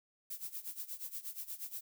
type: noise with tremolo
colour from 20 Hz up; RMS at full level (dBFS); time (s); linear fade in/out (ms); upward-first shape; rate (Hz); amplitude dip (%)
violet; -41; 0.3-1.81; 5; sine; 8.4; 85
effects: none